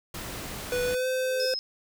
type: noise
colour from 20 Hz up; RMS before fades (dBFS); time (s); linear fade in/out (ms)
pink; -37; 0.14-0.95; 5
type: tone with pitch glide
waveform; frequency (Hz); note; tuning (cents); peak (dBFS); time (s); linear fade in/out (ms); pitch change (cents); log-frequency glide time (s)
square; 493.9 to 514.9; B4 to C5; 0 to -28; -26; 0.72-1.54; 2; +72; 0.87-1.07
type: tone with exponential growth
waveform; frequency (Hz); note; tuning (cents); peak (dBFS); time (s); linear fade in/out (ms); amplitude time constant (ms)
sine; 432.7; A4; -29; -33; 0.95-1.46; 5; 110
type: tone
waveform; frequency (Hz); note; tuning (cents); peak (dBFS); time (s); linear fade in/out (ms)
sine; 5140; E8; -45; -29; 1.4-1.59; 0
effects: none